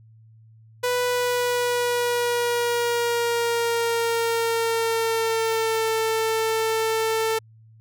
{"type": "tone with pitch glide", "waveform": "sawtooth", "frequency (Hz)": [493.9, 445.1], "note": ["B4", "A4"], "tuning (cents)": [0, 20], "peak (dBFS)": -17, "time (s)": [0.83, 7.39], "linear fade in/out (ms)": 10, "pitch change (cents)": -180, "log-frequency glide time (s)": [1.04, 5.92], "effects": ["added 111 Hz sine -48 dBFS peak until 7.8 s"]}